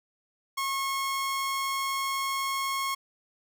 sawtooth tone, 1088 Hz, C#6, 33 cents flat, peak -24 dBFS, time 0.57-2.95 s, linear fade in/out 10 ms, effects none

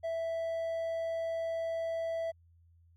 triangle tone, 659.3 Hz, E5, in tune, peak -30 dBFS, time 0.03-2.32 s, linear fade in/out 20 ms, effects added 84 Hz sine -60 dBFS peak until 2.96 s

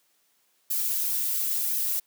violet noise with flanger, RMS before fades -27 dBFS, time 0.7-2 s, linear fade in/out 10 ms, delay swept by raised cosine 1.4 to 7.3 ms, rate 0.95 Hz, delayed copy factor -1, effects white hiss -68 dBFS RMS until 2.06 s + high-pass 200 Hz 12 dB/octave

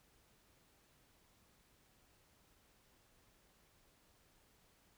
silence, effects pink hiss -71 dBFS RMS until 4.97 s

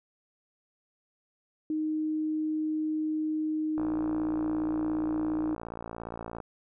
sine tone, 310.4 Hz, D#4, 4 cents flat, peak -27 dBFS, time 1.7-5.55 s, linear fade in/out 2 ms
click train, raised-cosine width 1 ms, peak -24 dBFS, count 151, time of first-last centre 3.78-6.402 s, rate 57.2 Hz
effects none

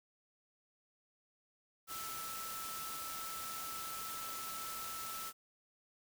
sine tone in noise, 1318.5 Hz, E6, in tune, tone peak -45 dBFS, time 1.87-5.33 s, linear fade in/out 50 ms, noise white, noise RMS -45 dBFS, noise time 1.87-5.33 s, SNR -3 dB, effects none

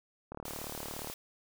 click train, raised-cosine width 1 ms, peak -27 dBFS, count 30, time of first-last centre 0.32-1.1 s, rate 37.2 Hz
white high-pass noise, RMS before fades -44 dBFS, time 0.45-1.14 s, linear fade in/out 2 ms, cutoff 390 Hz, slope 48 dB/octave
effects none

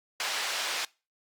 white band-pass noise, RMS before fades -32 dBFS, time 0.2-0.85 s, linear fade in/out 2 ms, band 640 to 4500 Hz, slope 12 dB/octave, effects noise-tail reverb RT60 0.3 s tail -23 dB re dry + Opus 48 kbps

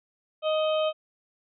harmonic tone with a mistuned harmonic, 622.3 Hz, D#5, in tune, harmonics 1 / 2 / 4 / 5 / 6, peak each -23 / -33 / -38 / -35 / -43 dBFS, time 0.42-0.93 s, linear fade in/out 50 ms, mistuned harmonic 4, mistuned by +41 cents, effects none

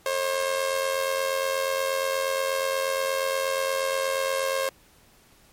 sawtooth tone with amplitude modulation, 536 Hz, C5, 42 cents sharp, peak -17 dBFS, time 0.06-4.69 s, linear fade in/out 2 ms, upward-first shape sine, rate 88.4 Hz, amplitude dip 65%, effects pink hiss -57 dBFS RMS until 5.52 s + MP3 64 kbps

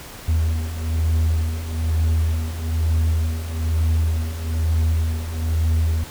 triangle beating tone pair, 79.7 / 80.8 Hz, D#2 / E2, +42 / -34 cents, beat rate 1.1 Hz, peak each -22 / -17 dBFS, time 0.28-6.04 s, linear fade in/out 5 ms, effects pink hiss -38 dBFS RMS until 6.1 s

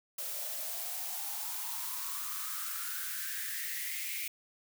blue noise with high-pass filter sweep, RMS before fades -38 dBFS, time 0.18-4.28 s, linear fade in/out 5 ms, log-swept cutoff 540 to 2300 Hz, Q 7.2, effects none

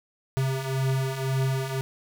square beating tone pair, 131.7 / 133.6 Hz, C3 / C3, +12 / +36 cents, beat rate 1.9 Hz, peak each -31 / -26 dBFS, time 0.37-1.81 s, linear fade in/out 0 ms, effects none

